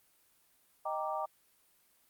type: chord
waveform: sine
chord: Eb major seventh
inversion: none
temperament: equal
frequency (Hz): 622.3 / 784 / 932.3 / 1174.7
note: Eb5 / G5 / Bb5 / D6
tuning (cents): 0 / 0 / 0 / 0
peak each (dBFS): -38 / -38 / -39 / -39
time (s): 0.85-1.26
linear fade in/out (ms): 10
effects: white hiss -69 dBFS RMS until 2.09 s + Opus 32 kbps